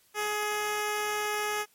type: tone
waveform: 10% pulse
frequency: 420 Hz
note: G#4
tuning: 19 cents sharp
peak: -20 dBFS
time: 0.14-1.66 s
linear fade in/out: 50 ms
effects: white hiss -64 dBFS RMS until 1.74 s + MP3 64 kbps